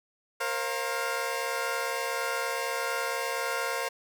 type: chord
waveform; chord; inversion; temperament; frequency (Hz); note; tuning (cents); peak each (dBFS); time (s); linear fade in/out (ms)
15% pulse; Bb suspended second; none; equal with one note detuned; 466.2 / 534.9 / 698.5; Bb4 / C5 / F5; 0 / +38 / 0; -27 / -26 / -29; 0.4-3.89; 10
effects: none